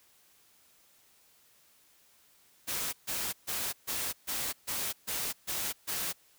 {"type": "noise bursts", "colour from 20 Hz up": "white", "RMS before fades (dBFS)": -34, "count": 9, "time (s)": [2.67, 6.13], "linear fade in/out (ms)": 20, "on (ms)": 260, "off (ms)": 140, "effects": ["white hiss -64 dBFS RMS until 6.38 s"]}